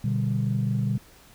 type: chord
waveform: sine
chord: G major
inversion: first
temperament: equal with one note detuned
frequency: 121.63 / 146.83 / 196 Hz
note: B2 / D3 / G3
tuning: -26 / 0 / 0 cents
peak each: -24 / -28 / -27 dBFS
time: 0.04-0.98 s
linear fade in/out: 5 ms
effects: tanh soft clip ceiling -15 dBFS + pink hiss -53 dBFS RMS until 1.34 s